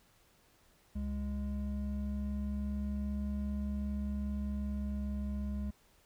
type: tone pair together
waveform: triangle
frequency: 68.8 / 206.2 Hz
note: C#2 / G#3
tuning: -12 / -12 cents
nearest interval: octave + perfect fifth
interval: 1900 cents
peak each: -34 / -35 dBFS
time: 0.95-5.71 s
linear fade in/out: 10 ms
effects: pink hiss -67 dBFS RMS until 6.05 s